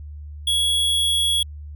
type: tone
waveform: square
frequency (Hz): 3343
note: G#7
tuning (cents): +11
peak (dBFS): -18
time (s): 0.47-1.43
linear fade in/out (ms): 5
effects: added 74 Hz sine -33 dBFS peak until 1.75 s